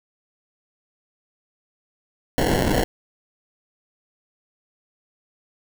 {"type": "noise with sample-and-hold", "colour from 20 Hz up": "white", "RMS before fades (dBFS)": -20, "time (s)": [2.38, 2.84], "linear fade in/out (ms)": 0, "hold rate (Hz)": 1225, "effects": []}